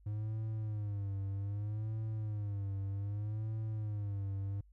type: tone with vibrato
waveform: triangle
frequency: 103.83 Hz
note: G#2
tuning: in tune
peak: -33 dBFS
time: 0.06-4.61 s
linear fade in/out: 5 ms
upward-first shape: sine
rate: 0.64 Hz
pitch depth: 100 cents each way
effects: added 50 Hz sine -59 dBFS peak until 4.72 s